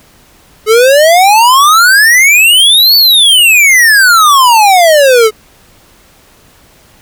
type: exponential two-way sweep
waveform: square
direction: up then down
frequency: 421.7 to 4539 to 421.7 Hz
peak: -3 dBFS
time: 0.66-5.31 s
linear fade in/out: 50 ms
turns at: 2.96 s
effects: pink hiss -43 dBFS RMS until 7.01 s